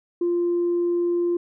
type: tone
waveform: sine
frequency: 347.6 Hz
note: F4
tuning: 8 cents flat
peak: -18 dBFS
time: 0.21-1.37 s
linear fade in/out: 5 ms
effects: tanh soft clip ceiling -16 dBFS